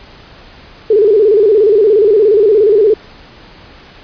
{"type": "tone with vibrato", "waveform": "sine", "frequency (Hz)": 419.5, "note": "G#4", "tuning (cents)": 17, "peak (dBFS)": -5, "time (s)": [0.9, 2.94], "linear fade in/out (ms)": 5, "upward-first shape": "square", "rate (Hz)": 17, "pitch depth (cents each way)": 93, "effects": ["pink hiss -38 dBFS RMS until 4.03 s", "resampled to 11025 Hz"]}